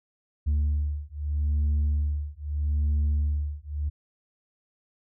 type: beating tone pair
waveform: sine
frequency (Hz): 73.42 / 74.21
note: D2 / D2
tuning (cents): 0 / +19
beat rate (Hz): 0.79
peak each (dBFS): -24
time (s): 0.46-3.9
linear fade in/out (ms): 20
effects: tanh soft clip ceiling -20 dBFS